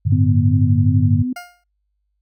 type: chord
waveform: sine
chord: G suspended second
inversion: none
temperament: equal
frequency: 98 / 110 / 146.83 Hz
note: G2 / A2 / D3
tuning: 0 / 0 / 0 cents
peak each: -15 / -17 / -19 dBFS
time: 0.05-1.23 s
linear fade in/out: 20 ms
type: tone with vibrato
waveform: sine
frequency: 246.6 Hz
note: B3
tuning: 2 cents flat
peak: -19 dBFS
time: 0.12-1.33 s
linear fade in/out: 5 ms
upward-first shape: sine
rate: 2.7 Hz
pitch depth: 55 cents each way
type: tone with exponential decay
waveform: 20% pulse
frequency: 708 Hz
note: F5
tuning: 23 cents sharp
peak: -22 dBFS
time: 1.36-1.64 s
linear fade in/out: 5 ms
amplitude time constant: 59 ms
effects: noise-tail reverb RT60 0.2 s tail -26 dB re dry + added 50 Hz sine -67 dBFS peak until 2.21 s